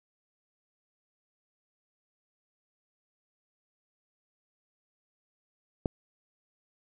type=click; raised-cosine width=2 ms; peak=-14 dBFS; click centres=5.858 s; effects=none